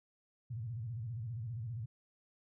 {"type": "tone with vibrato", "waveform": "sine", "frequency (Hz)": 115.1, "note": "A#2", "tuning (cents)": -22, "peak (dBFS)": -38, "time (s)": [0.5, 1.86], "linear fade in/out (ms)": 10, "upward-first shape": "square", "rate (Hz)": 15, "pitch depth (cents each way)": 140, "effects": []}